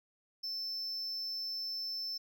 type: tone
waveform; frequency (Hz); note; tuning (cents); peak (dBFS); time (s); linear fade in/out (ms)
triangle; 5300; E8; +9; -35; 0.43-2.18; 10
effects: none